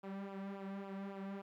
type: tone with flanger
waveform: sawtooth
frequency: 196 Hz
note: G3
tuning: in tune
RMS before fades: -45 dBFS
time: 0.03-1.42 s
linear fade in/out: 10 ms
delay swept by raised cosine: 0.49 to 2.99 ms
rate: 3.6 Hz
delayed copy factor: -0.7
effects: low-pass 2000 Hz 12 dB/octave + 13-bit